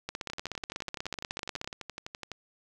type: two click trains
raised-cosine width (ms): 0.2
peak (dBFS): -17 / -21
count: 27 / 25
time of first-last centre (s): 0.09-1.675 / 0.3-2.317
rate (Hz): 16.4 / 11.9
effects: 9-bit